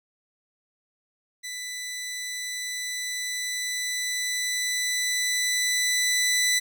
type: tone with level ramp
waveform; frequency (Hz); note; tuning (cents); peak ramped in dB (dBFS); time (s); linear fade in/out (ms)
15% pulse; 1989; B6; +12; -27 to -14; 1.43-6.6; 20
effects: none